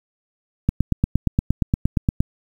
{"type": "click train", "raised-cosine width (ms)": 5, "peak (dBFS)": -4, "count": 14, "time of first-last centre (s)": [0.69, 2.205], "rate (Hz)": 8.58, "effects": ["7-bit"]}